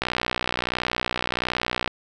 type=click train; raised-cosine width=0.3 ms; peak=-7 dBFS; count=115; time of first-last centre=0.02-1.877 s; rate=61.4 Hz; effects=none